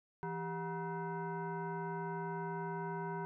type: tone with frequency modulation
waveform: sine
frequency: 395.4 Hz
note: G4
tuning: 15 cents sharp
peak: -37 dBFS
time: 0.23-3.25 s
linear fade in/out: 0 ms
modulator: 561 Hz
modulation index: 1.5
effects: none